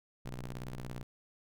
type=ring-modulated tone; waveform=sawtooth; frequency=61 Hz; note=B1; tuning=21 cents flat; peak=-33 dBFS; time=0.25-1.03 s; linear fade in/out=5 ms; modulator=69.7 Hz; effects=none